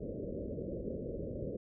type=low-pass noise; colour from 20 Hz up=white; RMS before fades=-40 dBFS; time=0-1.57 s; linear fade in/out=10 ms; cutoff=580 Hz; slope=96 dB/octave; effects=none